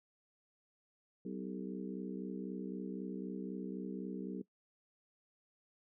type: harmonic tone with a mistuned harmonic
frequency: 63.9 Hz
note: C2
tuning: 40 cents flat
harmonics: 3 / 4 / 5 / 6 / 7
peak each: -43 / -45 / -47 / -49 / -50 dBFS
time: 1.25-4.42 s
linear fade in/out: 5 ms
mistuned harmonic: 6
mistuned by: +63 cents
effects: noise-tail reverb RT60 0.1 s tail -19 dB re dry